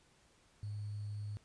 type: tone with sample-and-hold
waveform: sine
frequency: 103.83 Hz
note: G#2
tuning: in tune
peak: -39 dBFS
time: 0.63-1.37 s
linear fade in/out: 0 ms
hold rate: 4410 Hz
effects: pink hiss -68 dBFS RMS until 1.44 s + resampled to 22050 Hz